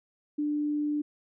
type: tone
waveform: sine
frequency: 296.3 Hz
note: D4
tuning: 15 cents sharp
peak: -26 dBFS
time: 0.38-1.02 s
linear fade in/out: 10 ms
effects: none